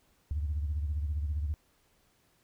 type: beating tone pair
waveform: sine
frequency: 73.5 / 88.5 Hz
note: D2 / F2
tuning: +2 / +23 cents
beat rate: 15 Hz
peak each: -29 / -38 dBFS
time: 0.31-1.54 s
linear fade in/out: 0 ms
effects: tanh soft clip ceiling -24 dBFS + pink hiss -69 dBFS RMS until 2.43 s